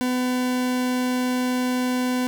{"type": "tone", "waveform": "40% pulse", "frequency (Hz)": 251.3, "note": "B3", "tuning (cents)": 30, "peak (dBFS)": -20, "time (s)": [0.01, 2.27], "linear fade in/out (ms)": 0, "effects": []}